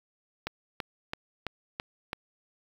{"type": "click train", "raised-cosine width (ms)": 0.3, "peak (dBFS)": -16, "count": 6, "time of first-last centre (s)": [0.47, 2.131], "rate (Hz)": 3.01, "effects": ["7-bit"]}